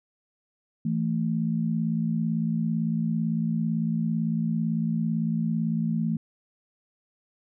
sine tone pair together, 164.81 / 222.7 Hz, E3 / A3, 0 / +21 cents, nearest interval perfect fourth, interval 521 cents, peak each -26 dBFS, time 0.85-6.17 s, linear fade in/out 5 ms, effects none

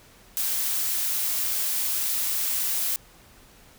blue noise, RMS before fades -26 dBFS, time 0.37-2.96 s, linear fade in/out 0 ms, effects pink hiss -53 dBFS RMS until 3.78 s

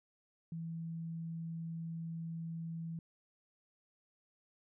sine tone, 164.81 Hz, E3, in tune, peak -39 dBFS, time 0.52-2.99 s, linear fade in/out 2 ms, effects none

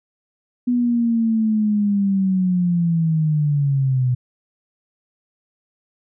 sine linear sweep, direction down, 246.9 to 123.5 Hz, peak -15 dBFS, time 0.67-4.15 s, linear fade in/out 10 ms, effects none

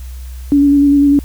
sine tone with vibrato, 284.2 Hz, C#4, 43 cents sharp, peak -6 dBFS, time 0.52-1.19 s, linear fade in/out 0 ms, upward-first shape square, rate 10 Hz, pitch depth 16 cents each way, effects added 63 Hz sine -25 dBFS peak until 1.24 s + white hiss -43 dBFS RMS until 1.24 s

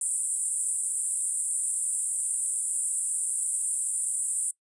white band-pass noise, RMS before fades -29 dBFS, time 0.01-4.51 s, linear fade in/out 2 ms, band 8000 to 9800 Hz, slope 96 dB/octave, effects noise-tail reverb RT60 0.1 s tail -22 dB re dry + resampled to 24000 Hz

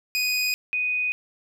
25% pulse / sine tone pair in turn, 2489 / 2489 Hz, D#7 / D#7, 0 / 0 cents, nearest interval unison, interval 0 cents, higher neither, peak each -18 / -22 dBFS, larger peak first, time 0.15-0.54 / 0.73-1.12 s, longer neither, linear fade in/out 0 ms, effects none

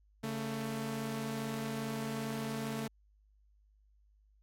sawtooth tone pair together, 140 / 222.4 Hz, C#3 / A3, +18 / +19 cents, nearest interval minor sixth, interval 801 cents, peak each -37 / -33 dBFS, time 0.23-2.88 s, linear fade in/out 10 ms, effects added 51 Hz sine -64 dBFS peak until 4.42 s + AAC 64 kbps

